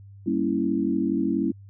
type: chord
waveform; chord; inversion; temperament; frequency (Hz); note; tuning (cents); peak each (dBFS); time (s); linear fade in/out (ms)
sine; G diminished seventh; none; equal; 196 / 233.1 / 277.2 / 329.6; G3 / Bb3 / Db4 / Fb4; 0 / 0 / 0 / 0; -28 / -28 / -26 / -26; 0.26-1.52; 10
effects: added 99 Hz sine -43 dBFS peak until 1.69 s